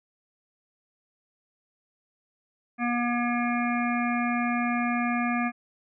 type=harmonic tone; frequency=240.2 Hz; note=B3; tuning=48 cents flat; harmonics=1 / 3 / 5 / 7 / 9 / 10; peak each=-26 / -31 / -33 / -34 / -36 / -36 dBFS; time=2.78-5.52 s; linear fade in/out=50 ms; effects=none